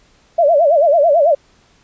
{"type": "tone with vibrato", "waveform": "sine", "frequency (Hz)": 622.3, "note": "D#5", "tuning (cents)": 0, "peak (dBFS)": -8, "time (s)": [0.38, 1.35], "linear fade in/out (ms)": 10, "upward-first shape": "sine", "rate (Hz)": 9.1, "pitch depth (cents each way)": 190, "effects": ["pink hiss -53 dBFS RMS until 1.83 s", "resampled to 16000 Hz"]}